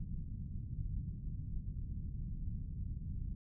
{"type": "low-pass noise", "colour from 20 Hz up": "pink", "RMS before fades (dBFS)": -41, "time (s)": [0, 3.35], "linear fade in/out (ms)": 5, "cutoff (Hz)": 170, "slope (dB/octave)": 24, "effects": []}